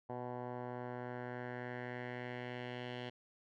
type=tone with low-pass filter sweep; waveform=10% pulse; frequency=123.47 Hz; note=B2; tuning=in tune; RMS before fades=-44 dBFS; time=0.09-3.1 s; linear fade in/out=10 ms; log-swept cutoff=910 to 3100 Hz; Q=2.4; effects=none